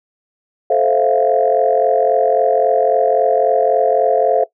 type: chord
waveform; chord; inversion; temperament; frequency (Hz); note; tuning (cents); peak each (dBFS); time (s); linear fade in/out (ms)
sine; F major seventh; first; just; 436.5 / 523.8 / 654.8 / 698.5; A4 / C5 / E5 / F5; -14 / +2 / -12 / 0; -16; 0.7-4.44; 5
effects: noise-tail reverb RT60 0.1 s tail -18 dB re dry + tanh soft clip ceiling -1 dBFS